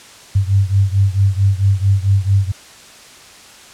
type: beating tone pair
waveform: sine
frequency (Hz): 96.6 / 101.1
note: G2 / G#2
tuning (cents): -25 / -46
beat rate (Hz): 4.5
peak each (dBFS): -13 / -15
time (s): 0.35-2.52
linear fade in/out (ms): 10
effects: white hiss -40 dBFS RMS until 3.73 s + low-pass 8000 Hz 12 dB/octave